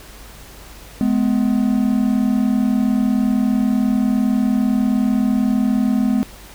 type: tone pair together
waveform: triangle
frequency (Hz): 211.1 / 251.1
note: G#3 / B3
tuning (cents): +29 / +29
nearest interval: minor third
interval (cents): 300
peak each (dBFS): -15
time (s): 1.01-6.23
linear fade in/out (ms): 0
effects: added 50 Hz sine -41 dBFS peak until 6.54 s + pink hiss -41 dBFS RMS until 6.54 s